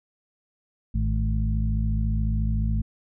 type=harmonic tone with a mistuned harmonic; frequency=54.1 Hz; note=A1; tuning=29 cents flat; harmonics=1 / 2 / 3 / 4; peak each=-23 / -27 / -33 / -31 dBFS; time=0.94-2.82 s; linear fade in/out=10 ms; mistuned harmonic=3; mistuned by=-50 cents; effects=none